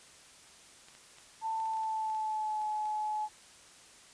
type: clicks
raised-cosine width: 0.2 ms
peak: -37 dBFS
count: 12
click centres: 0.885 / 0.951 / 1.185 / 1.601 / 1.657 / 1.736 / 1.77 / 1.835 / 2.1 / 2.148 / 2.617 / 2.856 s
type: tone with pitch glide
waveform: sine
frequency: 889 to 853.3 Hz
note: A5 to G#5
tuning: +18 to +47 cents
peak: -31 dBFS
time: 1.41-3.29 s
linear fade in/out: 50 ms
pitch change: -71 cents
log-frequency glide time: 1.61-2.66 s
effects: white hiss -56 dBFS RMS until 4.13 s + resampled to 22050 Hz